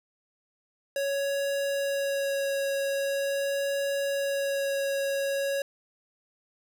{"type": "tone with vibrato", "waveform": "square", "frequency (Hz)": 555, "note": "C#5", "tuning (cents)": 2, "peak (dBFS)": -27, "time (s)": [0.96, 5.62], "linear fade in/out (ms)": 2, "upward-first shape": "sine", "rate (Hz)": 0.43, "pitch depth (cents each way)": 9, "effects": []}